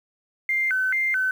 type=tone with vibrato; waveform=sine; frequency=1787 Hz; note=A6; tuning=26 cents sharp; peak=-20 dBFS; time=0.49-1.31 s; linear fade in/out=2 ms; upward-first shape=square; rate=2.3 Hz; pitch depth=280 cents each way; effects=8-bit